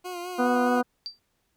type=tone with vibrato; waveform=20% pulse; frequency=356.1 Hz; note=F4; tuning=34 cents sharp; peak=-28 dBFS; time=0.04-0.82 s; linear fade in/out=20 ms; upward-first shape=sine; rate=4.8 Hz; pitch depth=42 cents each way
type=harmonic tone; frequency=246.9 Hz; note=B3; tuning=in tune; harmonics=1 / 2 / 3 / 4 / 5 / 6; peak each=-24 / -26 / -27 / -33 / -31 / -32 dBFS; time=0.38-0.83 s; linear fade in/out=20 ms
type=tone with exponential decay; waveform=sine; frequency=4669 Hz; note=D8; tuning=11 cents flat; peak=-28 dBFS; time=1.06-1.19 s; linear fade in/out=0 ms; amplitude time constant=27 ms
effects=pink hiss -73 dBFS RMS until 1.56 s